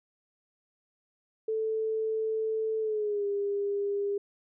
sine tone with pitch glide, 440 to 403.5 Hz, A4 to G#4, 0 to -50 cents, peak -27 dBFS, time 1.48-4.18 s, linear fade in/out 5 ms, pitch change -150 cents, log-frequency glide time 2.8-3.26 s, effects none

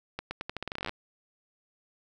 accelerating click train, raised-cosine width 0.3 ms, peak -18 dBFS, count 17, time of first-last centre 0.19-0.894 s, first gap 120 ms, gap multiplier 0.84, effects none

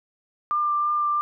sine tone with vibrato, 1191 Hz, D6, 24 cents sharp, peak -20 dBFS, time 0.51-1.21 s, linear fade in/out 0 ms, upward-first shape sine, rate 3 Hz, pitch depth 11 cents each way, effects none

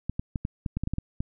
clicks, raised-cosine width 5 ms, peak -16 dBFS, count 11, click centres 0.096 / 0.195 / 0.358 / 0.451 / 0.662 / 0.77 / 0.836 / 0.874 / 0.936 / 0.984 / 1.205 s, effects none

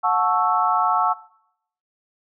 sine chord, F# minor seventh, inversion none, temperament equal with one note detuned, 726 / 880 / 1108.7 / 1318.5 Hz, F#5 / A5 / C#6 / E6, -33 / 0 / 0 / 0 cents, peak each -22 dBFS, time 0.03-1.14 s, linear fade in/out 20 ms, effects noise-tail reverb RT60 0.7 s tail -19 dB re dry

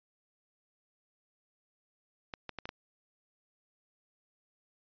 clicks, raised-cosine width 0.3 ms, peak -23 dBFS, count 5, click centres 2.338 / 2.493 / 2.587 / 2.655 / 2.691 s, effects resampled to 11025 Hz

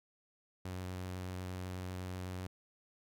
sawtooth tone with vibrato, 91.8 Hz, F#2, 13 cents flat, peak -36 dBFS, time 0.65-2.47 s, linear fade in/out 5 ms, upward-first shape sine, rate 8.1 Hz, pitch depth 14 cents each way, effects none

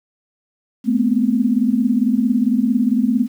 sine tone cluster, 214.8 / 239.3 / 257 Hz, A3 / A#3 / C4, -41 / +46 / -31 cents, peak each -18 dBFS, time 0.84-3.28 s, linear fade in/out 50 ms, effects 8-bit

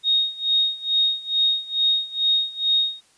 sine tone with tremolo, 3729 Hz, A#7, in tune, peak -15 dBFS, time 0.03-3.01 s, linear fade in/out 50 ms, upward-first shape sine, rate 2.3 Hz, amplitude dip 90%, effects white hiss -58 dBFS RMS until 3.17 s + resampled to 22050 Hz

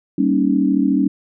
sine chord, Eb dominant seventh, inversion first, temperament equal, 196 / 233.1 / 277.2 / 311.1 Hz, G3 / Bb3 / Db4 / Eb4, 0 / 0 / 0 / 0 cents, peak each -19 / -22 / -16 / -21 dBFS, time 0.18-1.08 s, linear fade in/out 5 ms, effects none

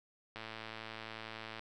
click train, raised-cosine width 0.3 ms, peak -28 dBFS, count 138, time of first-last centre 0.36-1.594 s, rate 111 Hz, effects none

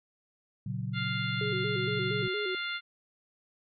sine chord, F# major, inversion first, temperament equal, 116.54 / 138.59 / 185 Hz, A#2 / C#3 / F#3, 0 / 0 / 0 cents, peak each -35 / -36 / -37 dBFS, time 0.66-2.28 s, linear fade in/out 5 ms
harmonic tone, 698.5 Hz, F5, in tune, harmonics 2 / 3 / 4 / 5 / 6, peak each -36 / -37 / -41 / -39 / -45 dBFS, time 0.93-2.81 s, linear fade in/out 50 ms
sine tone with vibrato, 394.1 Hz, G4, 9 cents sharp, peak -32 dBFS, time 1.41-2.55 s, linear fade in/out 2 ms, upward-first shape square, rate 4.3 Hz, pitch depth 97 cents each way
effects none

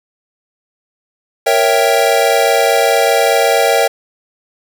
square chord, A# diminished seventh, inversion none, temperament equal, 466.2 / 554.4 / 659.3 / 784 Hz, A#4 / C#5 / E5 / G5, 0 / 0 / 0 / 0 cents, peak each -16 dBFS, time 1.46-3.88 s, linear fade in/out 10 ms, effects none

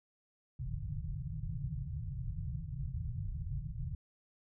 white low-pass noise, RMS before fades -39 dBFS, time 0.59-3.95 s, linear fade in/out 2 ms, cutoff 160 Hz, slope 96 dB/octave, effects none

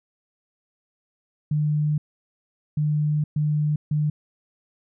sine tone bursts at uneven times, 150.3 Hz, D3, 40 cents sharp, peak -19 dBFS, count 4, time 1.51-1.98 / 2.77-3.24 / 3.36-3.76 / 3.91-4.1 s, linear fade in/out 5 ms, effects none

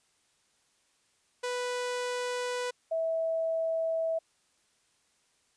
sawtooth / sine tone pair in turn, 493.9 / 651.9 Hz, B4 / E5, 0 / -19 cents, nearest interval perfect fourth, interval 481 cents, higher second, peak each -27 dBFS, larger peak neither, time 1.43-2.71 / 2.91-4.19 s, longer neither, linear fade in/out 10 ms, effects white hiss -70 dBFS RMS until 5.56 s + resampled to 22050 Hz

